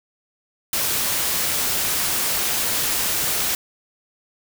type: noise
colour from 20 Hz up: white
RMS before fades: -22 dBFS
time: 0.73-3.55 s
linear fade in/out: 2 ms
effects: none